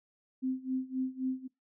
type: tone with tremolo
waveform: sine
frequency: 259.7 Hz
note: C4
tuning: 13 cents flat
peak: -28 dBFS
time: 0.42-1.48 s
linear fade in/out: 20 ms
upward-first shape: sine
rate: 3.8 Hz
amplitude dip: 90%
effects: noise-tail reverb RT60 0.2 s tail -22 dB re dry